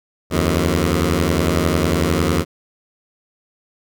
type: beating tone pair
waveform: 10% pulse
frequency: 77.78 / 88.78 Hz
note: D#2 / F2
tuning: 0 / +29 cents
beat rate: 11 Hz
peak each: -10 dBFS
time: 0.3-2.45 s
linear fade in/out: 50 ms
effects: none